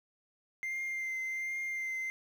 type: tone with vibrato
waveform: sine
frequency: 2093 Hz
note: C7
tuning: in tune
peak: -31 dBFS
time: 0.63-2.1 s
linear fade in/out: 0 ms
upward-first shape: triangle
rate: 1.3 Hz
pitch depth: 21 cents each way
effects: tanh soft clip ceiling -33 dBFS + 10-bit